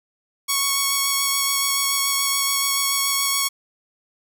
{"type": "tone with vibrato", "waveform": "5% pulse", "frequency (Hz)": 1108.7, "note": "C#6", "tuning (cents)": 0, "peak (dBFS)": -7, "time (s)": [0.48, 3.49], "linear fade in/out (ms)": 20, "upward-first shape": "sine", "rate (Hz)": 7, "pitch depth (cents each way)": 10, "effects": []}